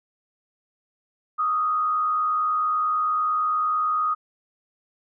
sine tone with frequency modulation, 1244.5 Hz, D#6, in tune, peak -20 dBFS, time 1.38-4.15 s, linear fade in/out 20 ms, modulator 79.9 Hz, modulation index 0.47, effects none

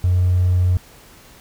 triangle tone with hard clipping, 90.4 Hz, F#2, 40 cents flat, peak -13 dBFS, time 0.04-0.77 s, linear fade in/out 0 ms, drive 3 dB, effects pink hiss -46 dBFS RMS until 1.4 s

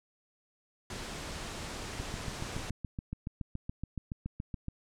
pink low-pass noise, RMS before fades -41 dBFS, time 0.9-2.7 s, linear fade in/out 2 ms, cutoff 8700 Hz, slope 24 dB/octave
click train, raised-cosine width 5 ms, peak -24 dBFS, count 20, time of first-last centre 2-4.684 s, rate 7.08 Hz
effects none

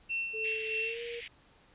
sine tone with tremolo, 2700 Hz, E7, 41 cents sharp, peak -30 dBFS, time 0.09-0.95 s, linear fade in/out 20 ms, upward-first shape sine, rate 3.2 Hz, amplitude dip 55%
sine tone with pitch glide, 440 to 471.6 Hz, A4 to A#4, 0 to +20 cents, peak -38 dBFS, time 0.33-1.21 s, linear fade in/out 20 ms, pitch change +120 cents, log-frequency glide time 0.78-1.02 s
pink band-pass noise, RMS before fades -45 dBFS, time 0.44-1.28 s, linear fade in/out 5 ms, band 2000 to 3300 Hz, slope 48 dB/octave
effects pink hiss -62 dBFS RMS until 1.74 s + resampled to 8000 Hz

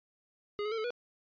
square tone with pitch steps, 413.3 / 424.2 / 452.7 / 434.4 / 485.5 Hz, G#4 / G#4 / A4 / A4 / B4, -8 / +37 / +49 / -22 / -30 cents, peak -33 dBFS, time 0.59-0.905 s, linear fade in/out 0 ms, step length 63 ms, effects resampled to 11025 Hz

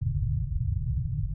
white low-pass noise, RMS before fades -28 dBFS, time 0.01-1.34 s, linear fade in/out 10 ms, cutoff 150 Hz, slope 96 dB/octave, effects none

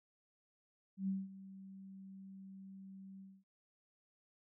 sine tone with ADSR envelope, 192.7 Hz, G3, 29 cents flat, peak -33 dBFS, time 0.97-3.44 s, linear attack 110 ms, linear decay 200 ms, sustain -17 dB, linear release 240 ms, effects none

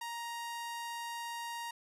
sawtooth tone, 937 Hz, A#5, 9 cents sharp, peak -35 dBFS, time 0.01-1.71 s, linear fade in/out 5 ms, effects resampled to 32000 Hz + 12-bit

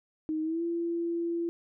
sine tone with pitch glide, 312.7 to 339 Hz, D#4 to E4, +9 to +49 cents, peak -28 dBFS, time 0.29-1.49 s, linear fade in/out 0 ms, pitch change +140 cents, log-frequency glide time 0.42-0.63 s, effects none

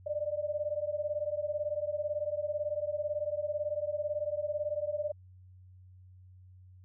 sine beating tone pair, 587.3 / 605.3 Hz, D5 / D#5, 0 / -48 cents, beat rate 18 Hz, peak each -34 / -34 dBFS, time 0.06-5.12 s, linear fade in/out 10 ms, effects added 92 Hz sine -52 dBFS peak until 6.84 s

